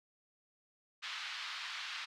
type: band-pass noise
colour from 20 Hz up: white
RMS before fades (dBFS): -43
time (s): 1.02-2.06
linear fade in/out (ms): 20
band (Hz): 1100 to 4100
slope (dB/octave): 24
effects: none

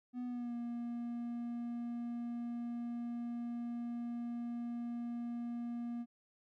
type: tone with pitch glide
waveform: triangle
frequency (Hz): 246.9 to 237.4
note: B3 to A#3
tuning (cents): 0 to +32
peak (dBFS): -36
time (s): 0.13-6.06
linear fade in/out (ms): 50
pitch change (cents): -68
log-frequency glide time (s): 0.25-0.54
effects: none

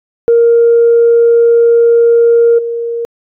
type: tone with level steps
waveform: sine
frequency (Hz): 467.2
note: A#4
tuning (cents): +4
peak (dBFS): -3 / -14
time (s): 0.28-3.05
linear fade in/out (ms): 0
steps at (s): 2.58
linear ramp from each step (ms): 10
effects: tanh soft clip ceiling 0 dBFS

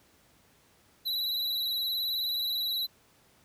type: tone with vibrato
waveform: square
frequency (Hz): 3956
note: B7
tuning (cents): +2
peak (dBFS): -29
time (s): 1.05-2.87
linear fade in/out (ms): 20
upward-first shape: sine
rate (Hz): 19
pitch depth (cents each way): 47
effects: pink hiss -63 dBFS RMS until 3.44 s + high-pass 60 Hz 12 dB/octave

